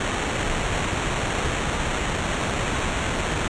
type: noise with sample-and-hold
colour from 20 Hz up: pink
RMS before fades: -25 dBFS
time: 0-3.48 s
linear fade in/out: 5 ms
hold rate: 4900 Hz
effects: resampled to 22050 Hz